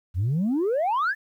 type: exponential sweep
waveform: sine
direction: up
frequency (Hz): 81.5 to 1800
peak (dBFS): -19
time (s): 0.14-1.15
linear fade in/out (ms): 50
effects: tanh soft clip ceiling -19 dBFS + 10-bit